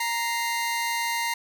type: tone pair together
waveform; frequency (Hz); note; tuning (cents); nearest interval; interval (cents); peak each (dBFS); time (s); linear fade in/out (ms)
sawtooth; 932.3 / 2086; A#5 / C7; 0 / -6; octave + major second; 1394; -23 / -26; 0-1.34; 5
effects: none